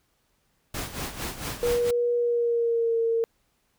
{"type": "noise with tremolo", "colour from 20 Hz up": "pink", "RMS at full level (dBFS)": -31, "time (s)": [0.74, 1.91], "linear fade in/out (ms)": 5, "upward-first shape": "sine", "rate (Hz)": 4.4, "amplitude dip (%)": 70}
{"type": "tone with pitch glide", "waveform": "sine", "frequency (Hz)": [480, 457.8], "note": ["B4", "A#4"], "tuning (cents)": [-49, -31], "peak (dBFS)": -21, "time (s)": [1.63, 3.24], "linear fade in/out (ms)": 0, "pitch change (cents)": -82, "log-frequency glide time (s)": [2.15, 2.98]}
{"effects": ["pink hiss -70 dBFS RMS until 3.78 s"]}